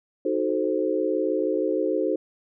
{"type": "chord", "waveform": "sine", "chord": "D# diminished seventh", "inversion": "none", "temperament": "equal with one note detuned", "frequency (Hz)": [311.1, 370, 436.5, 523.3], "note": ["D#4", "F#4", "A4", "C5"], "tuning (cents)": [0, 0, -14, 0], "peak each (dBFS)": -27, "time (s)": [0.25, 2.16], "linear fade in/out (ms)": 5, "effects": []}